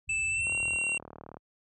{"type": "low-pass noise", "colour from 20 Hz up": "pink", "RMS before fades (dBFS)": -43, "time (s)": [0.07, 0.79], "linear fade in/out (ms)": 20, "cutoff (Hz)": 120, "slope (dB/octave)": 24}
{"type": "tone with pitch glide", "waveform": "square", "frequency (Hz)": [2637, 2746], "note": ["E7", "F7"], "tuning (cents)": [0, -30], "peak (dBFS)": -28, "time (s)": [0.09, 0.98], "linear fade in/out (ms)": 5, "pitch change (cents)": 70, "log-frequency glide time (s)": [0.29, 0.52]}
{"type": "click train", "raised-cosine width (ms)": 1, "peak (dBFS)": -30, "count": 35, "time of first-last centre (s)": [0.47, 1.369], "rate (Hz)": 37.8}
{"effects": ["high-pass 60 Hz 12 dB/octave", "resampled to 22050 Hz"]}